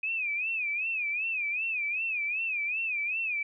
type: tone with vibrato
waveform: sine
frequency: 2500 Hz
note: D#7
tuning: 8 cents sharp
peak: -28 dBFS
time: 0.03-3.43 s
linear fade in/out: 5 ms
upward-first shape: sine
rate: 2.6 Hz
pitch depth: 140 cents each way
effects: none